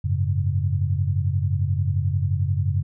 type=chord; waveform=sine; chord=F# suspended second; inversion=none; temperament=equal; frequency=92.5 / 103.83 / 138.59 Hz; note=F#2 / G#2 / C#3; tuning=0 / 0 / 0 cents; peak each=-22 / -25 / -25 dBFS; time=0.04-2.83 s; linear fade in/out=10 ms; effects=none